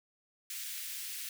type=high-pass noise; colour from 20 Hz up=white; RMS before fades=-41 dBFS; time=0.5-1.29 s; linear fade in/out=2 ms; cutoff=1800 Hz; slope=24 dB/octave; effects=none